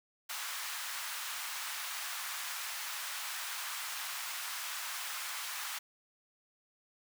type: high-pass noise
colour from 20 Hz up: pink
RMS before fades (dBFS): -40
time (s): 0.29-5.79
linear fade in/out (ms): 10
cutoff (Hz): 1000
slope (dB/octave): 24
effects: none